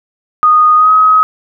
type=tone with pitch glide; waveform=sine; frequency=1236 to 1268.5 Hz; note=D#6 to D#6; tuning=-12 to +33 cents; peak=-4 dBFS; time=0.43-1.23 s; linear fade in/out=0 ms; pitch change=+45 cents; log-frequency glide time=0.76-0.91 s; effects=none